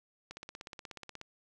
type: click train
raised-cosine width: 0.2 ms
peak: -27 dBFS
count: 16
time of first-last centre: 0.31-1.214 s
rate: 16.6 Hz
effects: none

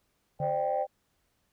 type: chord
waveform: sine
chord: C suspended second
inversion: none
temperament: equal with one note detuned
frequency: 523.3 / 599.3 / 784 Hz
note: C5 / D5 / G5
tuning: 0 / +35 / 0 cents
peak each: -31 / -30 / -29 dBFS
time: 0.39-0.87 s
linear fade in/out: 50 ms
type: tone with exponential decay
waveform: triangle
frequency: 146.83 Hz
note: D3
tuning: in tune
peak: -29 dBFS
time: 0.4-0.79 s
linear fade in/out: 2 ms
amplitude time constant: 84 ms
effects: tanh soft clip ceiling -19 dBFS + pink hiss -74 dBFS RMS until 1.52 s

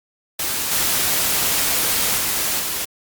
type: noise with level steps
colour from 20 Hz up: white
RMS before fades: -23 / -19 / -21 / -24 dBFS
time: 0.39-2.85 s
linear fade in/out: 5 ms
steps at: 0.71 / 2.17 / 2.59 s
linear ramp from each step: 10 ms
effects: Opus 48 kbps

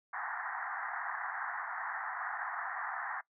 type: band-pass noise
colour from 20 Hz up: white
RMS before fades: -39 dBFS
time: 0.13-3.21 s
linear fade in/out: 5 ms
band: 710 to 1900 Hz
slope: 96 dB/octave
effects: noise-tail reverb RT60 0.1 s tail -19 dB re dry

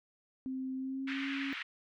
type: tone with pitch glide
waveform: sine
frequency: 261.6 to 274.8 Hz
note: C4 to C#4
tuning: 0 to -15 cents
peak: -35 dBFS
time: 0.46-1.53 s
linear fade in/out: 0 ms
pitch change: +85 cents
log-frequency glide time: 0.76-1.27 s
type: band-pass noise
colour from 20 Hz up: white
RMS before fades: -41 dBFS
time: 1.07-1.63 s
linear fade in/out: 10 ms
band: 1500 to 2600 Hz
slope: 24 dB/octave
effects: none

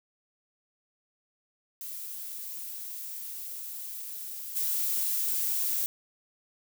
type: noise with level steps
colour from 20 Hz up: violet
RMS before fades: -39 / -29 dBFS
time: 1.81-5.86 s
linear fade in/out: 0 ms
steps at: 4.55 s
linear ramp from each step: 20 ms
effects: none

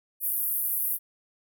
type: band-pass noise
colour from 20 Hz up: white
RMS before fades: -28 dBFS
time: 0.2-0.99 s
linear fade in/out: 50 ms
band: 11000 to 16000 Hz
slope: 48 dB/octave
effects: none

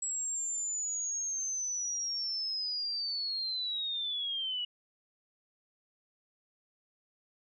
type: linear sweep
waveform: sine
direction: down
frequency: 7760 to 2904 Hz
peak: -32 dBFS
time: 0.02-4.65 s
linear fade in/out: 5 ms
effects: none

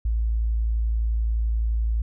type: tone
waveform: sine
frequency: 55.8 Hz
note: A1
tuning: 25 cents sharp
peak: -20 dBFS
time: 0.05-2.02 s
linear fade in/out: 5 ms
effects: none

